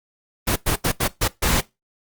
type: noise bursts at uneven times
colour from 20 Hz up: pink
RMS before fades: -19 dBFS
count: 6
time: 0.47-0.56 / 0.66-0.76 / 0.84-0.92 / 1-1.08 / 1.21-1.28 / 1.42-1.61 s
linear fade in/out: 10 ms
effects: noise-tail reverb RT60 0.2 s tail -20 dB re dry + Opus 24 kbps